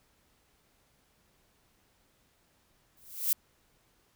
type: noise with exponential growth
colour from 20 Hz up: violet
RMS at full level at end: -24 dBFS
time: 2.97-3.33 s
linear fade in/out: 2 ms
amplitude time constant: 78 ms
effects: pink hiss -69 dBFS RMS until 4.15 s